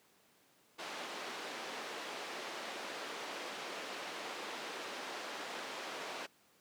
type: band-pass noise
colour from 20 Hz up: pink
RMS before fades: -44 dBFS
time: 0.78-6.27 s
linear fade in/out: 20 ms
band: 370 to 4500 Hz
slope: 12 dB/octave
effects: pink hiss -68 dBFS RMS until 6.6 s + high-pass 200 Hz 12 dB/octave